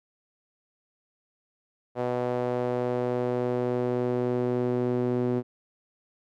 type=tone with band-pass filter sweep; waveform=sawtooth; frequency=123.47 Hz; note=B2; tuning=in tune; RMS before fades=-27 dBFS; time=1.95-5.43 s; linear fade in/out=50 ms; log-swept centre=580 to 330 Hz; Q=1.9; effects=none